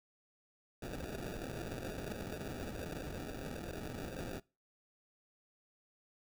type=noise with sample-and-hold; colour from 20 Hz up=violet; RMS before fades=-43 dBFS; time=0.82-4.4 s; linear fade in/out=5 ms; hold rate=1050 Hz; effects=noise-tail reverb RT60 0.3 s tail -23 dB re dry